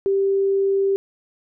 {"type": "tone", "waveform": "sine", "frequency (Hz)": 392, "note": "G4", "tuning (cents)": 0, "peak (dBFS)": -16, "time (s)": [0.06, 0.96], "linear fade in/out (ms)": 0, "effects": []}